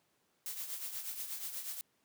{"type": "noise with tremolo", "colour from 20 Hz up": "blue", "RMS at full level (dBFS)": -39, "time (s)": [0.46, 1.81], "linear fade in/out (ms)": 0, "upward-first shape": "triangle", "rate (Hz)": 8.3, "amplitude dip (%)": 65, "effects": ["pink hiss -75 dBFS RMS until 2.04 s", "high-pass 150 Hz 12 dB/octave"]}